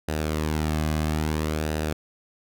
sawtooth tone with flanger, 77.3 Hz, D#2, 11 cents flat, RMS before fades -26 dBFS, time 0.08-1.93 s, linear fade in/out 5 ms, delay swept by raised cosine 0.9 to 2.2 ms, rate 0.6 Hz, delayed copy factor -0.5, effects none

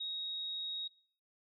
sine tone, 3774 Hz, A#7, 21 cents sharp, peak -37 dBFS, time 0-0.88 s, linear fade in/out 10 ms, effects noise-tail reverb RT60 0.5 s tail -23 dB re dry

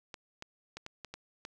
clicks, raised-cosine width 0.2 ms, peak -25 dBFS, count 7, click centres 0.142 / 0.424 / 0.77 / 0.864 / 1.047 / 1.14 / 1.451 s, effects none

